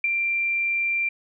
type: tone with ADSR envelope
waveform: sine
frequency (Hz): 2366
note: D7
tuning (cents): +12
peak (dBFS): -17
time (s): 0.04-1.09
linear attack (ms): 3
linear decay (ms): 18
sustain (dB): -4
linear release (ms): 6
effects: none